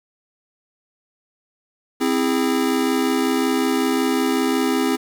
square chord, C augmented, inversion none, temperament just, 261.6 / 327 / 408.8 Hz, C4 / E4 / G#4, 0 / -14 / -27 cents, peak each -21 / -24 / -24 dBFS, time 2-4.97 s, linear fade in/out 20 ms, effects 7-bit

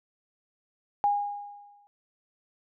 sine tone with exponential decay, 817 Hz, G#5, 29 cents flat, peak -19 dBFS, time 1.04-1.87 s, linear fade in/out 0 ms, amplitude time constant 180 ms, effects none

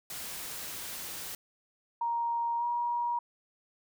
white noise, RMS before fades -40 dBFS, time 0.1-1.35 s, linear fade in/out 2 ms
sine tone with pitch glide, 937 to 953.4 Hz, A#5 to A#5, +9 to +39 cents, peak -28 dBFS, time 2.01-3.19 s, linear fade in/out 5 ms, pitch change +30 cents, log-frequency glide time 2.58-2.64 s
effects none

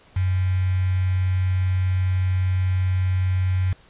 sine tone with quantisation, 92.5 Hz, F#2, in tune, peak -18 dBFS, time 0.16-3.73 s, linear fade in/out 5 ms, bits 6, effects pink hiss -53 dBFS RMS until 3.89 s + resampled to 8000 Hz

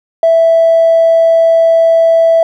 triangle tone with tanh clipping, 659.3 Hz, E5, in tune, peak -4 dBFS, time 0.23-2.43 s, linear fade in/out 2 ms, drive 1 dB, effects none

